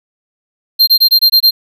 square tone bursts, 4181 Hz, C8, 2 cents flat, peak -5 dBFS, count 7, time 0.79-1.51 s, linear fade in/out 20 ms, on 84 ms, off 22 ms, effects none

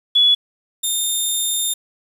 sine / 10% pulse tone pair in turn, 3404 / 3636 Hz, G#7 / A#7, +42 / -44 cents, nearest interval minor second, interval 114 cents, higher second, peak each -10 dBFS, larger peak neither, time 0.15-0.35 / 0.83-1.74 s, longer second, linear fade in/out 10 ms, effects resampled to 32000 Hz + 7-bit

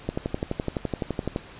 click train, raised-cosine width 2 ms, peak -12 dBFS, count 16, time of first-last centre 0.09-1.361 s, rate 11.8 Hz, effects pink hiss -45 dBFS RMS until 1.59 s + resampled to 8000 Hz

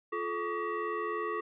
sine tone with frequency modulation, 349 Hz, F4, 1 cent flat, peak -31 dBFS, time 0.12-1.41 s, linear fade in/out 10 ms, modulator 781 Hz, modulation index 1.7, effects none

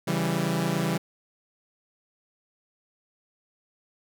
sawtooth chord, C# diminished, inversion none, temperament equal with one note detuned, 138.59 / 165.77 / 196 Hz, C#3 / E3 / G3, 0 / +10 / 0 cents, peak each -27 / -23 / -25 dBFS, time 0.07-0.98 s, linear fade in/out 10 ms, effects none

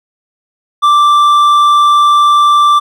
triangle tone with hard clipping, 1174.7 Hz, D6, in tune, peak -6 dBFS, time 0.82-2.8 s, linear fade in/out 20 ms, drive 9 dB, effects none

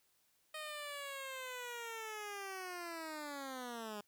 10% pulse linear sweep, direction down, 622.3 to 203.5 Hz, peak -35 dBFS, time 0.54-4.01 s, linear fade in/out 5 ms, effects white hiss -75 dBFS RMS until 4.07 s

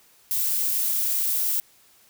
violet noise, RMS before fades -24 dBFS, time 0.31-1.6 s, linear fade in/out 0 ms, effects white hiss -57 dBFS RMS until 2.09 s

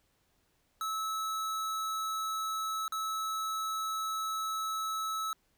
square tone with dropouts, 1300 Hz, E6, 24 cents flat, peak -33 dBFS, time 0.81-5.33 s, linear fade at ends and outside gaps 1 ms, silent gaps 2.88-2.922 s, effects pink hiss -73 dBFS RMS until 5.57 s

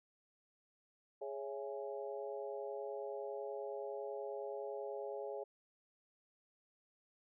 harmonic tone with a mistuned harmonic, 138.59 Hz, C#3, in tune, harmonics 3 / 4 / 5 / 6, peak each -44 / -45 / -49 / -51 dBFS, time 1.21-5.44 s, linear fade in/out 10 ms, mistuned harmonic 5, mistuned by -73 cents, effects none

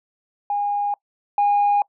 sine tone pair in turn, 817 / 817 Hz, G#5 / G#5, -29 / -29 cents, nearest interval unison, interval 0 cents, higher neither, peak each -19 / -13 dBFS, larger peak second, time 0.5-0.94 / 1.38-1.82 s, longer neither, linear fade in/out 2 ms, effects noise-tail reverb RT60 0.1 s tail -24 dB re dry + tanh soft clip ceiling -12 dBFS

